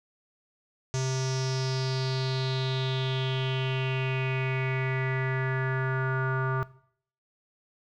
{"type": "tone with low-pass filter sweep", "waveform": "square", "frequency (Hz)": 131.2, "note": "C3", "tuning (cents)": 5, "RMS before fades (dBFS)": -28, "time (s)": [0.94, 6.63], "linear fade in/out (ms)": 0, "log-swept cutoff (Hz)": [6300, 1300], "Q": 5.4, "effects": ["noise-tail reverb RT60 0.6 s tail -19 dB re dry"]}